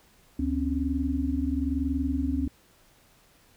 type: tone cluster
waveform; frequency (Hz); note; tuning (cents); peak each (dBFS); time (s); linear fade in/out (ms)
sine; 72.1 / 258.2 / 279.2; D2 / C4 / C#4; -31 / -23 / +13; -29; 0.39-2.48; 5
effects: pink hiss -60 dBFS RMS until 3.56 s